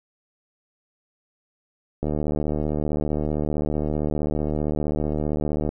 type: click train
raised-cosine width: 2 ms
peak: -12 dBFS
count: 277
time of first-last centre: 2.03-5.69 s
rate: 75.4 Hz
effects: none